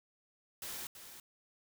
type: noise with echo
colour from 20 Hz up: white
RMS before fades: -43 dBFS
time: 0.62-0.87 s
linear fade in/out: 2 ms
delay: 330 ms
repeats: 1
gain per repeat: -9 dB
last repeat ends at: 1.2 s
effects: none